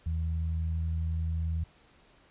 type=tone pair together; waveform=sine; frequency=80.7 / 161.6 Hz; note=E2 / E3; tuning=-36 / -34 cents; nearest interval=octave; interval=1202 cents; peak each=-28 / -39 dBFS; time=0.06-1.64 s; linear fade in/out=5 ms; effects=pink hiss -61 dBFS RMS until 2.3 s + resampled to 8000 Hz